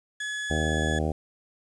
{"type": "tone", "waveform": "35% pulse", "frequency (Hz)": 1700, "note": "G#6", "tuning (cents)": 40, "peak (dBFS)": -28, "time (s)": [0.2, 0.99], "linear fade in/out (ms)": 5}
{"type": "harmonic tone", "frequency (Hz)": 77.78, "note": "D#2", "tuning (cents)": 0, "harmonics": [1, 2, 3, 4, 5, 6, 7, 8, 9, 10], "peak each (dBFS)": [-28, -31, -33, -34, -35, -36, -36, -37, -38, -38], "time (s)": [0.5, 1.12], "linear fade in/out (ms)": 5}
{"effects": ["resampled to 22050 Hz", "9-bit"]}